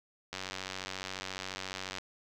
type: click train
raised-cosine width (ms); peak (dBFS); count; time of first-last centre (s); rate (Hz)
0.2; -20; 157; 0.33-1.984; 94.3
effects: none